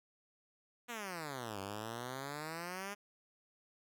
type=exponential two-way sweep; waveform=5% pulse; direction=down then up; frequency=247.7 to 96.2 to 206.6 Hz; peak=-30 dBFS; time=0.88-2.95 s; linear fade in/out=20 ms; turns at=1.6 s; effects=none